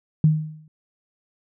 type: tone with exponential decay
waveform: sine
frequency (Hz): 155.1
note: D#3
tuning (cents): -5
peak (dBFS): -10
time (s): 0.24-0.68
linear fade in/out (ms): 2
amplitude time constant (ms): 95
effects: none